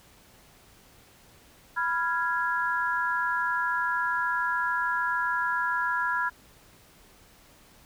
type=chord; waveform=sine; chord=F diminished; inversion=second; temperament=equal with one note detuned; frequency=987.8 / 1388.1 / 1661.2 Hz; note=Cb6 / F6 / Ab6; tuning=0 / -11 / 0 cents; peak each=-29 dBFS; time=1.76-6.3 s; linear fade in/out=20 ms; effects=pink hiss -56 dBFS RMS until 7.85 s